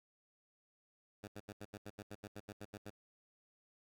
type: tone bursts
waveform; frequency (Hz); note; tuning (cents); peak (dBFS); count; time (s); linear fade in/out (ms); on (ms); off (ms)
10% pulse; 103.83; G#2; 0; -38; 14; 1.23-2.904; 10; 49; 76
effects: none